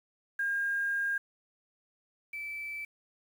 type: tone pair in turn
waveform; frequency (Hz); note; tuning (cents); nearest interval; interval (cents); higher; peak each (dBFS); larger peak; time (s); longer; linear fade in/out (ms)
sine; 1614 / 2318; G#6 / D7; -50 / -23; tritone; 627; second; -28 / -36; first; 0.39-1.18 / 2.33-2.85; first; 5
effects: 9-bit